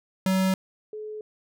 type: tone pair in turn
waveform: square / sine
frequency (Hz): 189 / 427.7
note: F#3 / A4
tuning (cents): +37 / -49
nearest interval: octave + major second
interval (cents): 1414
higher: second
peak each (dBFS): -21 / -33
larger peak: first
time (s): 0.26-0.54 / 0.93-1.21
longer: neither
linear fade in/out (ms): 2
effects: none